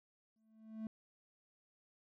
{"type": "tone with exponential growth", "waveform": "triangle", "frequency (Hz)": 220, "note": "A3", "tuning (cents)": 0, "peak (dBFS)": -36, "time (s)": [0.36, 0.87], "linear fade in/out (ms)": 2, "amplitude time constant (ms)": 110, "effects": []}